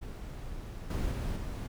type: noise with level steps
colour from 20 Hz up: brown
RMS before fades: -41 / -32 / -34 / -37 dBFS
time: 0.01-1.68 s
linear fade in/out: 20 ms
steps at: 0.9 / 1.11 / 1.36 s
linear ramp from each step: 5 ms
effects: none